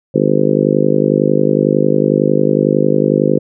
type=harmonic tone; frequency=51 Hz; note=G#1; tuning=31 cents flat; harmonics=3 / 4 / 5 / 6 / 7 / 8 / 9 / 10; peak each=-18 / -18 / -18 / -18 / -18 / -18 / -18 / -18 dBFS; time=0.14-3.39 s; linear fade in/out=10 ms; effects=none

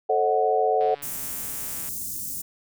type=chord; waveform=sine; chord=A diminished seventh; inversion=none; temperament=equal with one note detuned; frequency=440 / 535.2 / 622.3 / 740 Hz; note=A4 / C5 / Eb5 / Gb5; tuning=0 / +39 / 0 / 0 cents; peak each=-23 / -27 / -28 / -22 dBFS; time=0.09-0.95 s; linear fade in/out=10 ms
type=click train; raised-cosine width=0.3 ms; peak=-28 dBFS; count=155; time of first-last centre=0.81-1.887 s; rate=143 Hz
type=band-stop noise; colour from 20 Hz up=white; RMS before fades=-32 dBFS; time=1.02-2.42 s; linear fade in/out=10 ms; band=290 to 6600 Hz; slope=24 dB/octave
effects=none

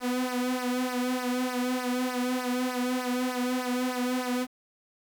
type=tone with flanger; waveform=sawtooth; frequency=250.6 Hz; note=B3; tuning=25 cents sharp; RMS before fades=-29 dBFS; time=0-4.47 s; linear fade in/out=50 ms; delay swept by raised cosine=0.27 to 2.97 ms; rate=3.3 Hz; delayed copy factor=-0.85; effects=9-bit

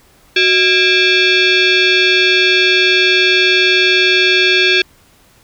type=tone with frequency modulation; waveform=sine; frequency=370 Hz; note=F#4; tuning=in tune; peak=-8 dBFS; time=0.36-4.82 s; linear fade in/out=5 ms; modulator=1000 Hz; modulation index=3.7; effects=pink hiss -49 dBFS RMS until 5.43 s

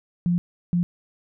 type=tone bursts at uneven times; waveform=sine; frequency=174.61 Hz; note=F3; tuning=in tune; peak=-18 dBFS; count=2; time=0.26-0.38 / 0.73-0.83 s; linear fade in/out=0 ms; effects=none

